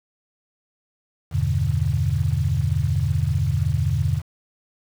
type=chord; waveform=sine; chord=E minor seventh; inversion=none; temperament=equal; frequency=82.41 / 98 / 123.47 / 146.83 Hz; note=E2 / G2 / B2 / D3; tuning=0 / 0 / 0 / 0 cents; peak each=-24 dBFS; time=1.31-4.22 s; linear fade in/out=50 ms; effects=7-bit